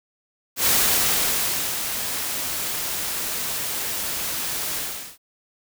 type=noise with ADSR envelope; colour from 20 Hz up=white; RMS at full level=-18 dBFS; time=0.56-5.18 s; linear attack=100 ms; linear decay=1100 ms; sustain=-9 dB; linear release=410 ms; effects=none